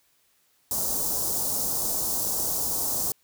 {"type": "band-stop noise", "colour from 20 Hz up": "white", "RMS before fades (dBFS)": -27, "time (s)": [0.71, 3.12], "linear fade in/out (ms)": 2, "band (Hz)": [960, 5400], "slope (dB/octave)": 24, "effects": ["white hiss -66 dBFS RMS until 3.23 s"]}